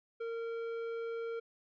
sine tone with tanh clipping, 460 Hz, A#4, 23 cents flat, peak -38 dBFS, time 0.2-1.4 s, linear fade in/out 10 ms, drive 11 dB, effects none

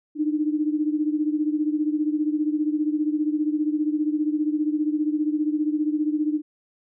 sine beating tone pair, 300 / 315 Hz, D4 / D#4, +37 / +21 cents, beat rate 15 Hz, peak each -22 / -26 dBFS, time 0.15-6.42 s, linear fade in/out 50 ms, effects none

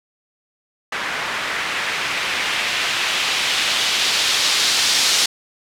blue noise with low-pass filter sweep, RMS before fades -20 dBFS, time 0.92-5.26 s, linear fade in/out 5 ms, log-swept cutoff 1700 to 4800 Hz, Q 1.2, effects none

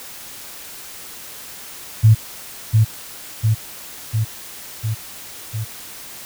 sine tone with echo, 110 Hz, A2, in tune, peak -6 dBFS, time 2.03-2.15 s, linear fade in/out 20 ms, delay 700 ms, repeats 5, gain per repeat -3 dB, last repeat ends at 5.65 s, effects white hiss -36 dBFS RMS until 6.25 s

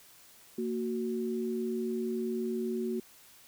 sine tone pair together, 230.1 / 370 Hz, A#3 / F#4, -22 / 0 cents, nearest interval minor sixth, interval 822 cents, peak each -33 / -33 dBFS, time 0.58-3 s, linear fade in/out 5 ms, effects white hiss -57 dBFS RMS until 3.47 s

